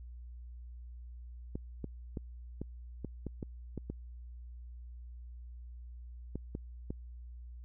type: clicks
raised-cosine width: 3 ms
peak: -25 dBFS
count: 12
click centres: 1.555 / 1.843 / 2.172 / 2.616 / 3.047 / 3.267 / 3.428 / 3.777 / 3.9 / 6.356 / 6.551 / 6.905 s
effects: added 60 Hz sine -45 dBFS peak until 7.64 s